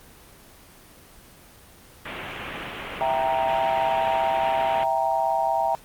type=low-pass noise; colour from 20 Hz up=white; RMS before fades=-34 dBFS; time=2.05-4.84 s; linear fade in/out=5 ms; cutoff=3100 Hz; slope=48 dB/octave
type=chord; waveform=sine; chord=E diminished; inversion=none; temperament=equal; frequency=659.3 / 784 / 932.3 Hz; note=E5 / G5 / Bb5; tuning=0 / 0 / 0 cents; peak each=-25 / -24 / -25 dBFS; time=3.01-5.75 s; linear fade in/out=0 ms
effects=pink hiss -49 dBFS RMS until 5.84 s + Opus 24 kbps